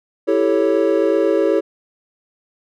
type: chord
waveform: triangle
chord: A dominant seventh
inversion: second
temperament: equal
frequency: 329.6 / 392 / 440 / 554.4 Hz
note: E4 / G4 / A4 / C#5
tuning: 0 / 0 / 0 / 0 cents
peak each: -17 dBFS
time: 0.27-1.61 s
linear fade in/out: 20 ms
effects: none